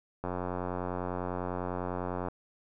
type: click train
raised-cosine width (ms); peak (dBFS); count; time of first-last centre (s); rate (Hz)
1; -20; 185; 0.24-2.284; 90
effects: none